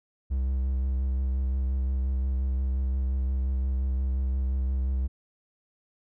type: tone with vibrato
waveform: triangle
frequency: 65.41 Hz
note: C2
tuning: in tune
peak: -22 dBFS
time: 0.3-5.08 s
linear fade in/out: 20 ms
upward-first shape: sine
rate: 5.7 Hz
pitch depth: 26 cents each way
effects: none